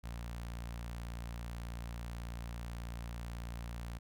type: tone with notch filter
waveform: sawtooth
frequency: 58.27 Hz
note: A#1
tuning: in tune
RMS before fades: -43 dBFS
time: 0.03-3.99 s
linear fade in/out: 20 ms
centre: 370 Hz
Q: 1
effects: none